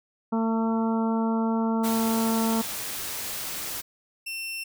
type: harmonic tone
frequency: 225.2 Hz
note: A3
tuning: 40 cents sharp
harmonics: 1 / 2 / 3 / 4 / 5 / 6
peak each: -23 / -32 / -35 / -32 / -39 / -39 dBFS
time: 0.32-2.62 s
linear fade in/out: 10 ms
type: noise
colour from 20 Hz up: white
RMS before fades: -33 dBFS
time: 1.83-3.82 s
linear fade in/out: 20 ms
type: tone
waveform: sawtooth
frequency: 2700 Hz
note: E7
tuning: 41 cents sharp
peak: -28 dBFS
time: 4.26-4.64 s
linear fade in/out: 10 ms
effects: none